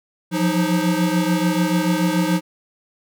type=tone cluster; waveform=square; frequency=173.5 / 180.4 / 311.1 Hz; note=F3 / F#3 / D#4; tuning=-11 / -44 / 0 cents; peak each=-22 dBFS; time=0.31-2.41 s; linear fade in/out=50 ms; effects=none